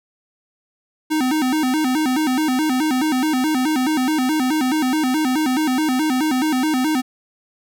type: tone with vibrato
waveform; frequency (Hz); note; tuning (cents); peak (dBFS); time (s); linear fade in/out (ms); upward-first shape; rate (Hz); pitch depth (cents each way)
square; 281.7; C#4; +28; -17; 1.1-7.02; 20; square; 4.7; 170
effects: none